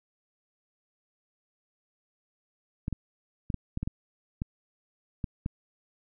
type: clicks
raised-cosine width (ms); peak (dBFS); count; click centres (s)
5; -18; 10; 2.881 / 2.927 / 3.502 / 3.543 / 3.774 / 3.83 / 3.875 / 4.419 / 5.242 / 5.461
effects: none